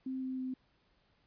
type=tone with pitch steps; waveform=sine; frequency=261.6 / 259.8 / 258 Hz; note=C4 / C4 / C4; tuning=0 / -12 / -24 cents; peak=-35 dBFS; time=0.06-0.54 s; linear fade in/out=5 ms; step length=160 ms; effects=pink hiss -72 dBFS RMS until 1.26 s + resampled to 11025 Hz